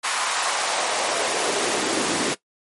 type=noise with high-pass filter sweep; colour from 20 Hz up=pink; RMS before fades=-23 dBFS; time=0.03-2.35 s; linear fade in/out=20 ms; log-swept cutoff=1100 to 250 Hz; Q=1.7; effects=noise-tail reverb RT60 0.1 s tail -17 dB re dry + MP3 48 kbps

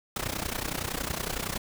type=noise with amplitude modulation; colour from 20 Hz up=pink; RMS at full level=-29 dBFS; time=0.16-1.58 s; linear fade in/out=2 ms; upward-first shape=sine; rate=30.8 Hz; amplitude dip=85%; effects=none

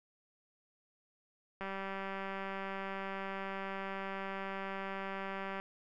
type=click train; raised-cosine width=0.5 ms; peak=-26 dBFS; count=775; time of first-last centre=1.61-5.6 s; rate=194 Hz; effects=none

